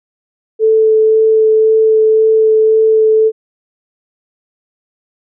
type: tone with vibrato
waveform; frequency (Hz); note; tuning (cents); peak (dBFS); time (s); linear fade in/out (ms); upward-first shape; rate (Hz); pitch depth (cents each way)
sine; 438.8; A4; -5; -6; 0.59-3.32; 50; sine; 1.9; 8
effects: none